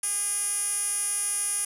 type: tone with band-pass filter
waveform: 10% pulse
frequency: 407.3 Hz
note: G#4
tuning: 34 cents flat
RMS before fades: -28 dBFS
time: 0.03-1.65 s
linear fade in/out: 5 ms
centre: 9700 Hz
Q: 6.3
effects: none